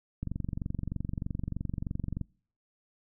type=click train; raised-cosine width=5 ms; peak=-21 dBFS; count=47; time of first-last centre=0.23-2.213 s; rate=23.2 Hz; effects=noise-tail reverb RT60 0.5 s tail -25 dB re dry